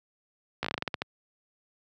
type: slowing click train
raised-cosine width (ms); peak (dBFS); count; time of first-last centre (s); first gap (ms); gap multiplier
0.3; -13; 11; 0.63-1.019; 15; 1.2
effects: high-pass 100 Hz 12 dB/octave